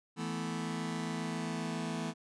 sawtooth chord, E suspended fourth, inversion none, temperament just, 164.81 / 219.8 / 247.2 Hz, E3 / A3 / B3, 0 / -2 / +2 cents, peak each -34 / -35 / -36 dBFS, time 0.16-2.14 s, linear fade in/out 50 ms, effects resampled to 22050 Hz

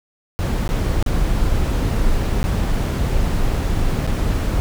brown noise with dropouts, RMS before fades -18 dBFS, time 0.39-4.6 s, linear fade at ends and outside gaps 0 ms, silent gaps 0.677-0.691 / 1.026-1.062 / 2.429-2.44 / 4.066-4.074 s, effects none

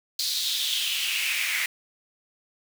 pink noise with high-pass filter sweep, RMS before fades -27 dBFS, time 0.19-1.66 s, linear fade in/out 2 ms, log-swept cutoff 4400 to 2000 Hz, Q 4.7, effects none

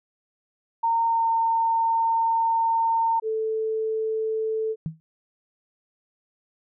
sine tone with pitch glide, 918 to 910.6 Hz, A#5 to A#5, -27 to -41 cents, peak -19 dBFS, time 0.83-3.2 s, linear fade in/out 10 ms, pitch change -14 cents, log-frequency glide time 1.07-1.28 s
sine tone, 440 Hz, A4, in tune, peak -23 dBFS, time 3.22-4.76 s, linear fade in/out 50 ms
sine tone with exponential decay, 160 Hz, D#3, 49 cents sharp, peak -22 dBFS, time 4.86-5 s, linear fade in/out 0 ms, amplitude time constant 30 ms
effects none

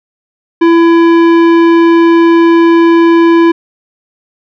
sine tone with tanh clipping, 334.9 Hz, E4, 27 cents sharp, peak -5 dBFS, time 0.61-3.52 s, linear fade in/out 10 ms, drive 15 dB, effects none

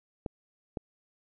clicks, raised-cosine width 2 ms, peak -20 dBFS, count 2, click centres 0.262 / 0.772 s, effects none

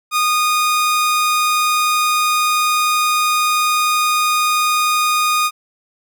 sawtooth tone, 1231 Hz, D#6, 19 cents flat, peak -10 dBFS, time 0.11-5.51 s, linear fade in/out 50 ms, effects none

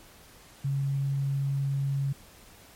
sine tone, 138.3 Hz, C#3, 4 cents flat, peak -25 dBFS, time 0.64-2.13 s, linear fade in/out 10 ms, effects pink hiss -53 dBFS RMS until 2.75 s + MP3 64 kbps

